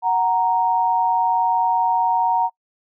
sine tone pair together, 742 / 932.3 Hz, F#5 / A#5, +5 / 0 cents, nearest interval major third, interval 395 cents, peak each -20 / -17 dBFS, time 0.02-2.5 s, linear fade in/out 50 ms, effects noise-tail reverb RT60 0.1 s tail -24 dB re dry

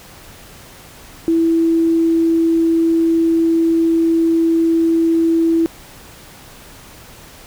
sine tone, 329.6 Hz, E4, in tune, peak -11 dBFS, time 1.28-5.66 s, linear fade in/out 0 ms, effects pink hiss -40 dBFS RMS until 7.46 s

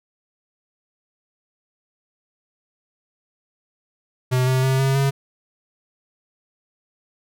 square tone with pitch steps, 127.4 / 129.85 / 132.35 / 134.9 / 137.49 Hz, C3 / C3 / C3 / C#3 / C#3, -46 / -13 / +20 / -47 / -14 cents, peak -17 dBFS, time 4.31-5.11 s, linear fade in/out 20 ms, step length 160 ms, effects none

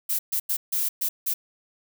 violet noise bursts at uneven times, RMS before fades -25 dBFS, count 6, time 0.09-0.19 / 0.32-0.4 / 0.49-0.57 / 0.72-0.89 / 1.01-1.09 / 1.26-1.34 s, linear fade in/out 10 ms, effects none

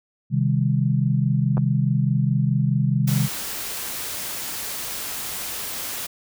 sine chord, C minor, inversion none, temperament equal with one note detuned, 130.81 / 155.56 / 200.3 Hz, C3 / Eb3 / G3, 0 / 0 / +38 cents, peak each -20 / -22 / -24 dBFS, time 0.3-3.29 s, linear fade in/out 50 ms
clicks, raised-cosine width 1 ms, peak -16 dBFS, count 2, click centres 1.571 / 1.579 s
white noise, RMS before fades -30 dBFS, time 3.07-6.07 s, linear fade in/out 10 ms
effects none

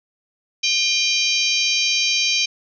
harmonic tone with a mistuned harmonic, 784 Hz, G5, in tune, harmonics 3 / 4 / 5 / 6 / 7 / 8, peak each -22 / -23 / -24 / -25 / -25 / -26 dBFS, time 0.63-2.46 s, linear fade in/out 10 ms, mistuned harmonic 3, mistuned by +47 cents, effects none

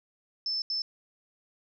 sine tone bursts at uneven times, 5274 Hz, E8, in tune, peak -28 dBFS, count 2, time 0.46-0.62 / 0.7-0.82 s, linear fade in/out 2 ms, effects none

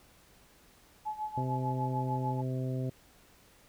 sine tone with tremolo, 856 Hz, A5, 48 cents flat, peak -31 dBFS, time 1.05-2.42 s, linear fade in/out 20 ms, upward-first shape sine, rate 6.7 Hz, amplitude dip 80%
harmonic tone, 129.4 Hz, C3, 19 cents flat, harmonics 1 / 2 / 3 / 4 / 5, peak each -32 / -38 / -42 / -44 / -46 dBFS, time 1.37-2.9 s, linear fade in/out 5 ms
effects pink hiss -61 dBFS RMS until 3.68 s

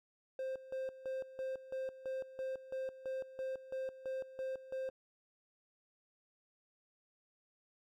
triangle tone with tremolo, 525 Hz, C5, 6 cents sharp, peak -35 dBFS, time 0.39-4.9 s, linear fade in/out 2 ms, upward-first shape square, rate 3 Hz, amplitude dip 80%, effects none

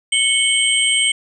sine tone cluster, 2200 / 3039 / 3160 / 8320 Hz, C#7 / F#7 / G7 / C9, -14 / +46 / +13 / -11 cents, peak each -19 dBFS, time 0.12-1.12 s, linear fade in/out 5 ms, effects none

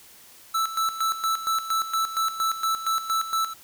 square tone with tremolo, 1318.5 Hz, E6, in tune, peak -22 dBFS, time 0.54-3.54 s, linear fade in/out 10 ms, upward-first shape square, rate 4.3 Hz, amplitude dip 70%, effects white hiss -50 dBFS RMS until 3.63 s

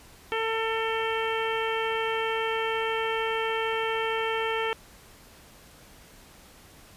harmonic tone, 447.8 Hz, A4, 30 cents sharp, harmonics 1 / 2 / 3 / 4 / 5 / 6 / 7, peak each -29 / -32 / -34 / -35 / -36 / -37 / -37 dBFS, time 0.32-4.73 s, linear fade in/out 0 ms, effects pink hiss -52 dBFS RMS until 6.96 s + resampled to 32000 Hz

